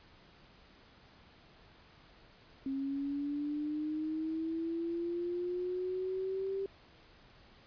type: linear sweep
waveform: sine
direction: up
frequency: 268.6 to 392 Hz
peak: -33 dBFS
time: 2.66-6.66 s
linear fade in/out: 2 ms
effects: pink hiss -60 dBFS RMS until 7.66 s + resampled to 11025 Hz